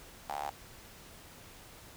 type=tone with high-pass filter; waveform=sawtooth; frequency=72.4 Hz; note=D2; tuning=24 cents flat; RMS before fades=-38 dBFS; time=0.29-0.5 s; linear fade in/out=5 ms; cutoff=790 Hz; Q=8.4; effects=pink hiss -53 dBFS RMS until 1.96 s